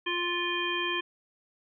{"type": "harmonic tone", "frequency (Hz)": 350, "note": "F4", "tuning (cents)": 4, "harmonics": [1, 3, 5, 7, 9], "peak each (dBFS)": [-34, -34, -34, -34, -34], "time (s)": [0.06, 1.01], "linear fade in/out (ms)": 10, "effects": []}